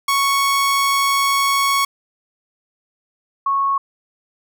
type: tone pair in turn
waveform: sawtooth / sine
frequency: 1108.7 / 1101.7 Hz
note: C#6 / C#6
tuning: 0 / -11 cents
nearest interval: unison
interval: 11 cents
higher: first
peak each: -11 / -15 dBFS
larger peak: first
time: 0.08-1.85 / 3.46-3.78 s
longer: first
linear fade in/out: 5 ms
effects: none